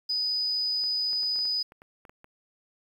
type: tone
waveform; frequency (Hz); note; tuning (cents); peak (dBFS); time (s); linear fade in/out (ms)
sine; 4978; D#8; 0; -25; 0.09-1.63; 10
type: clicks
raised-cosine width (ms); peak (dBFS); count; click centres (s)
0.5; -34; 11; 0.839 / 1.131 / 1.233 / 1.359 / 1.39 / 1.454 / 1.721 / 1.819 / 2.052 / 2.095 / 2.244
effects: 9-bit